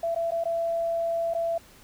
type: tone with dropouts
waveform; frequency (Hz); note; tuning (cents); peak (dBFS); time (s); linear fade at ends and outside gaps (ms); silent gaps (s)
sine; 670; E5; +28; -24; 0.03-1.58; 5; 0.148-0.16 / 0.308-0.318 / 0.439-0.454 / 1.338-1.348
effects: pink hiss -53 dBFS RMS until 1.83 s